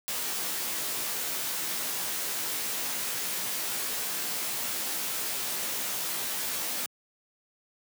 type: noise with comb filter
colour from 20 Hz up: white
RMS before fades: -32 dBFS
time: 0.08-6.86 s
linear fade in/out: 0 ms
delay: 16 ms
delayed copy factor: +0.85
effects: high-pass 150 Hz 12 dB/octave